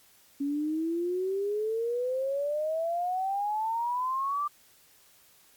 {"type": "exponential sweep", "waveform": "sine", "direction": "up", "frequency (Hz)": [277.8, 1188], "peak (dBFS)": -27, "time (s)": [0.4, 4.48], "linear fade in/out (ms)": 10, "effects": ["white hiss -60 dBFS RMS until 5.56 s", "Opus 48 kbps"]}